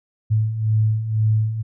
sine beating tone pair, 107.5 / 109.5 Hz, A2 / A2, -40 / -8 cents, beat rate 2 Hz, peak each -23 / -17 dBFS, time 0.3-1.63 s, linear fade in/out 20 ms, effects none

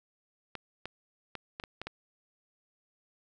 clicks, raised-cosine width 0.3 ms, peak -22 dBFS, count 7, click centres 0.553 / 0.856 / 1.353 / 1.599 / 1.638 / 1.816 / 1.87 s, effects none

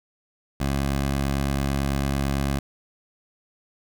15% pulse tone, 69 Hz, C#2, 7 cents flat, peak -16 dBFS, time 0.6-2.59 s, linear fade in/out 5 ms, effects none

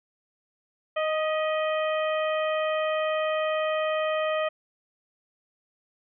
harmonic tone with a mistuned harmonic, 622.3 Hz, D#5, in tune, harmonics 1 / 2 / 3 / 4 / 5, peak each -25 / -31 / -35 / -37 / -39 dBFS, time 0.96-4.49 s, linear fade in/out 10 ms, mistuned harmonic 3, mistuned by +44 cents, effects none

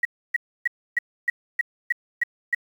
sine tone bursts, 1914 Hz, A#6, 45 cents sharp, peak -17 dBFS, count 9, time 0.03-2.548 s, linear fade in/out 5 ms, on 22 ms, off 290 ms, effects 8-bit

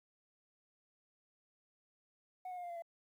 sine tone with pitch steps, 738 / 724.9 / 712 / 699.4 / 687 / 674.8 Hz, F#5 / F#5 / F5 / F5 / F5 / E5, -5 / -36 / +33 / +2 / -29 / +40 cents, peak -39 dBFS, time 2.45-2.822 s, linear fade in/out 5 ms, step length 62 ms, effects tanh soft clip ceiling -41 dBFS + 12-bit

